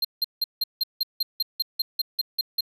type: tone bursts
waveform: square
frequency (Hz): 4186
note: C8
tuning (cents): 0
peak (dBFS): -21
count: 14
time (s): 0.02-2.608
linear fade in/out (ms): 5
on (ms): 27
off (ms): 170
effects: none